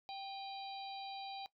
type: harmonic tone with a mistuned harmonic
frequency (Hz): 784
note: G5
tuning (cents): 0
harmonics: 1 / 3 / 4 / 5 / 6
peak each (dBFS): -44 / -54 / -57 / -51 / -57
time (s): 0.09-1.46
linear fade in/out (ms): 0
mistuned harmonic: 3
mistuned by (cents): +64
effects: noise-tail reverb RT60 0.1 s tail -17 dB re dry